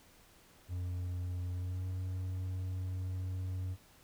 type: tone with pitch glide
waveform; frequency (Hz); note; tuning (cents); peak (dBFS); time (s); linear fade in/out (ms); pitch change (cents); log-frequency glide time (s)
triangle; 89.6 to 92.44; F2 to F#2; +45 to -1; -33; 0.68-3.77; 50; +54; 1.55-1.85
effects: pink hiss -62 dBFS RMS until 4.03 s